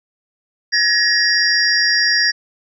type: tone cluster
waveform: sine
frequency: 1699 / 1878 / 4837 / 5560 Hz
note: G#6 / A#6 / D#8 / F8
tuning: +39 / +12 / -50 / -9 cents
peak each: -18 dBFS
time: 0.72-2.32 s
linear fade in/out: 20 ms
effects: none